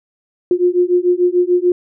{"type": "beating tone pair", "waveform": "sine", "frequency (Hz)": [353.2, 360], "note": ["F4", "F#4"], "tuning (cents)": [20, -47], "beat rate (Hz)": 6.8, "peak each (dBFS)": [-14, -14], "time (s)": [0.51, 1.72], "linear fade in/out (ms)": 2, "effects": []}